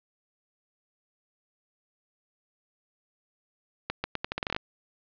accelerating click train, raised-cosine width 0.3 ms, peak -13 dBFS, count 12, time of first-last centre 3.9-4.564 s, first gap 140 ms, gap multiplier 0.81, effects resampled to 11025 Hz + 9-bit

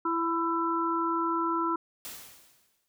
harmonic tone, 333.1 Hz, E4, 18 cents sharp, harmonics 1 / 3 / 4, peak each -30 / -30 / -30 dBFS, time 0.05-1.76 s, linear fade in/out 5 ms
white noise with exponential decay, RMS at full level -39 dBFS, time 2.05-2.88 s, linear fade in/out 0 ms, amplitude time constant 180 ms
effects none

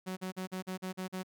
sawtooth tone bursts, 186.1 Hz, F#3, 10 cents sharp, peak -32 dBFS, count 8, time 0.06-1.234 s, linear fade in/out 20 ms, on 110 ms, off 42 ms, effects none

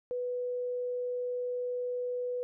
sine tone, 493.9 Hz, B4, in tune, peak -31 dBFS, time 0.11-2.43 s, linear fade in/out 0 ms, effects none

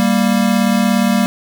square tone pair together, 196.6 / 233.8 Hz, G3 / A#3, +5 / +5 cents, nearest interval minor third, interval 300 cents, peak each -15 dBFS, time 0-1.26 s, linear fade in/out 0 ms, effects none

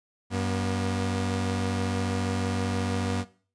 sawtooth tone pair together, 94.75 / 240 Hz, F#2 / B3, +42 / -49 cents, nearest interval octave + major third, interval 1609 cents, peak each -24 / -26 dBFS, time 0.3-3.25 s, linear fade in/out 50 ms, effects noise-tail reverb RT60 0.4 s tail -17 dB re dry + resampled to 22050 Hz

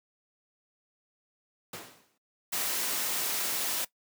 pink noise with exponential decay, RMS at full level -37 dBFS, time 1.73-2.18 s, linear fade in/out 5 ms, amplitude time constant 97 ms
white noise, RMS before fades -31 dBFS, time 2.52-3.85 s, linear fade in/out 10 ms
effects noise-tail reverb RT60 0.1 s tail -18 dB re dry + high-pass 200 Hz 12 dB/octave

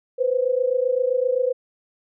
sine tone pair together, 493.9 / 521.6 Hz, B4 / C5, 0 / -5 cents, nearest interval minor second, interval 95 cents, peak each -21 dBFS, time 0.18-1.53 s, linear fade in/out 20 ms, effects none

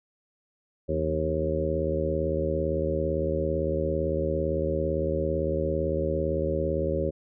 harmonic tone with a mistuned harmonic, 77.78 Hz, D#2, in tune, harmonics 1 / 2 / 3 / 4 / 5 / 6 / 7, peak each -31 / -33 / -37 / -34 / -31 / -34 / -29 dBFS, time 0.88-7.11 s, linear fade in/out 20 ms, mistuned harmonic 2, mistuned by +67 cents, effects none

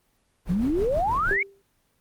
brown noise with tremolo, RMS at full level -30 dBFS, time 0.45-1.38 s, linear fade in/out 50 ms, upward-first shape sine, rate 6.2 Hz, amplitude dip 55%
sine exponential sweep, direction up, 165 to 2276 Hz, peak -21 dBFS, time 0.49-1.43 s, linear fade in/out 5 ms
sine tone with exponential decay, 395 Hz, G4, 13 cents sharp, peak -23 dBFS, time 1.31-1.62 s, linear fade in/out 0 ms, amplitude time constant 66 ms
effects pink hiss -68 dBFS RMS until 2 s + Opus 24 kbps

